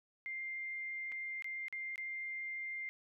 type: tone with dropouts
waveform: sine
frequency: 2102 Hz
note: C7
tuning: 7 cents sharp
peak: -39 dBFS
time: 0.26-2.89 s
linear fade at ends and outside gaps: 0 ms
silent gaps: 1.118-1.122 / 1.423-1.444 / 1.683-1.726 / 1.958-1.979 s
effects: none